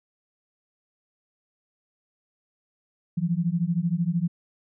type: beating tone pair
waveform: sine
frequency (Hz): 164.81 / 177.81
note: E3 / F3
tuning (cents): 0 / +31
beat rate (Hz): 13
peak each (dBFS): -25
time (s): 3.17-4.28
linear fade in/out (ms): 10
effects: none